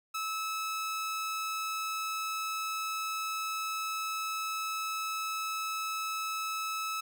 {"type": "tone", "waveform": "sawtooth", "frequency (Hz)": 1300, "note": "E6", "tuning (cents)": -24, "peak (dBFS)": -29, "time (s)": [0.14, 7.01], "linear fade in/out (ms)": 10, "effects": []}